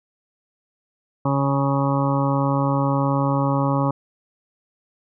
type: harmonic tone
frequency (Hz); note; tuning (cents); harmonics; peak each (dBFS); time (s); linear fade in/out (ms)
138.59; C#3; 0; 1 / 2 / 3 / 4 / 6 / 7 / 8 / 9; -21 / -23 / -35 / -26 / -28 / -29 / -28 / -33; 1.25-3.91; 5
effects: none